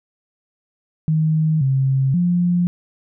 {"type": "tone with pitch steps", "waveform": "sine", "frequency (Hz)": [157.1, 134.1, 176], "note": ["D#3", "C3", "F3"], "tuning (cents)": [17, 43, 14], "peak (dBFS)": -14, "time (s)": [1.08, 2.67], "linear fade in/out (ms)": 0, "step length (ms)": 530, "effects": []}